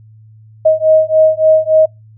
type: beating tone pair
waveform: sine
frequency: 628 / 631.5 Hz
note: D#5 / D#5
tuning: +16 / +26 cents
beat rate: 3.5 Hz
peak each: -10 dBFS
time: 0.65-1.86 s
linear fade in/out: 10 ms
effects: noise-tail reverb RT60 0.2 s tail -26 dB re dry + added 109 Hz sine -38 dBFS peak until 2.17 s

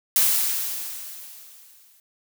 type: noise with exponential decay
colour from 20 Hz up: blue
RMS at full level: -17 dBFS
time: 0.16-2 s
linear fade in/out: 1 ms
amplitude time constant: 400 ms
effects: none

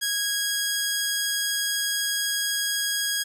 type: tone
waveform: 10% pulse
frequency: 1648 Hz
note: G#6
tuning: 14 cents flat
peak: -15 dBFS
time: 0.01-3.24 s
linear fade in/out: 20 ms
effects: none

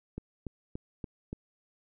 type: click train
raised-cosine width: 3 ms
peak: -24 dBFS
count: 5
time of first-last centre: 0.18-1.329 s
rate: 3.48 Hz
effects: none

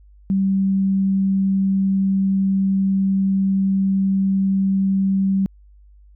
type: tone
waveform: sine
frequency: 193.6 Hz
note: G3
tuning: 21 cents flat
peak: -15 dBFS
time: 0.3-5.46 s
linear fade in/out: 0 ms
effects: added 50 Hz sine -45 dBFS peak until 6.15 s

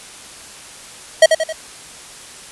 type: tone with echo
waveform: square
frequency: 639 Hz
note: D#5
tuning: 46 cents sharp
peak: -4 dBFS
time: 1.22-1.26 s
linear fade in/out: 5 ms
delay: 89 ms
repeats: 3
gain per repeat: -6 dB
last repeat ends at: 1.527 s
effects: white hiss -37 dBFS RMS until 2.51 s + resampled to 24000 Hz

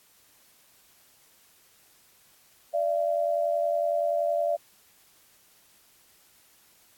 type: tone pair together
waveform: sine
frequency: 587.3 / 678 Hz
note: D5 / E5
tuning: 0 / +49 cents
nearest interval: major second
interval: 249 cents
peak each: -26 dBFS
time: 2.73-4.57 s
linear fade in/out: 20 ms
effects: white hiss -60 dBFS RMS until 6.97 s + AAC 64 kbps

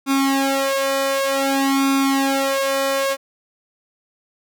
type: tone with flanger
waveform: sawtooth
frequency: 272.5 Hz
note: C#4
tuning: 29 cents flat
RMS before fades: -19 dBFS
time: 0.06-3.17 s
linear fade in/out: 50 ms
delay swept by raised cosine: 0.82 to 2.02 ms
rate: 0.54 Hz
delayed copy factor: +1
effects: none

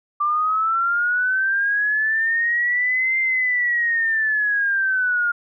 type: linear two-way sweep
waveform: sine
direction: up then down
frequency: 1174.7 to 2093 to 1408 Hz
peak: -17 dBFS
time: 0.2-5.32 s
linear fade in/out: 10 ms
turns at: 3.19 s
effects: none

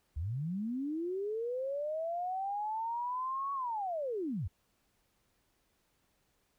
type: linear two-way sweep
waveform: sine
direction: up then down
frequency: 67.2 to 1123 to 67.2 Hz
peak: -33 dBFS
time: 0.16-4.48 s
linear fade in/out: 10 ms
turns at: 3.53 s
effects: pink hiss -75 dBFS RMS until 6.58 s

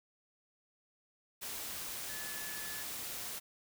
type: tone in noise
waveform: sine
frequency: 1724 Hz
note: A6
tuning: 36 cents flat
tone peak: -47 dBFS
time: 2.08-2.84 s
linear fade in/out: 20 ms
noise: white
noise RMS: -42 dBFS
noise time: 1.41-3.4 s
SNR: -8 dB
effects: none

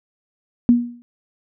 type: tone with exponential decay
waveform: sine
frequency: 240 Hz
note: B3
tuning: 49 cents flat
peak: -6 dBFS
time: 0.69-1.02 s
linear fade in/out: 0 ms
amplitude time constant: 71 ms
effects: none

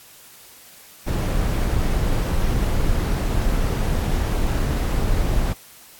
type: noise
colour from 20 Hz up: brown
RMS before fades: -20 dBFS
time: 1.06-5.54 s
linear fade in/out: 20 ms
effects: white hiss -46 dBFS RMS until 5.99 s + AAC 64 kbps

